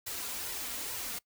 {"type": "noise with flanger", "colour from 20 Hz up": "white", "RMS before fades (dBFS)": -38, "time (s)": [0.06, 1.19], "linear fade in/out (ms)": 10, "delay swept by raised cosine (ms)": [2, 4.3], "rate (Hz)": 2.3, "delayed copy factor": 0.6, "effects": ["noise-tail reverb RT60 0.1 s tail -22 dB re dry"]}